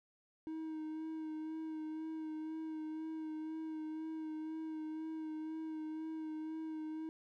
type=tone with vibrato; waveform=triangle; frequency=314.9 Hz; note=D#4; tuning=21 cents sharp; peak=-38 dBFS; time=0.47-7.09 s; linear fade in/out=0 ms; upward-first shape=sine; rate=2 Hz; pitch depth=22 cents each way; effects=none